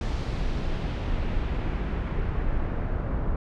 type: noise with low-pass filter sweep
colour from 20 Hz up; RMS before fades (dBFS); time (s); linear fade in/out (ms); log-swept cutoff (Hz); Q
brown; -27; 0.01-3.36; 2; 5300 to 1300; 1.1
effects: none